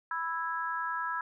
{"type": "harmonic tone", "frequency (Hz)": 330, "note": "E4", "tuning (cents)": 2, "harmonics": [3, 4, 5], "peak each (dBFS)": [-35, -35, -36], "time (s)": [0.11, 1.21], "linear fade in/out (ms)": 2, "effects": []}